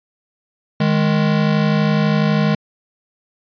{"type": "tone pair together", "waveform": "square", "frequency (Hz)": [155.6, 207.7], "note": ["D#3", "G#3"], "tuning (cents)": [0, 0], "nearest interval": "perfect fourth", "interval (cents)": 500, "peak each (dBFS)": -17, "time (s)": [0.8, 2.55], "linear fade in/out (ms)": 5, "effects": ["resampled to 11025 Hz"]}